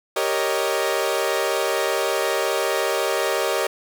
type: chord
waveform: sawtooth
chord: Eb dominant seventh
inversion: first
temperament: equal with one note detuned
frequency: 392 / 466.2 / 556.9 / 622.3 Hz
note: G4 / Bb4 / Db5 / Eb5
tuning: 0 / 0 / +8 / 0 cents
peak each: -22 dBFS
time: 0.16-3.67 s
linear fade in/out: 5 ms
effects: none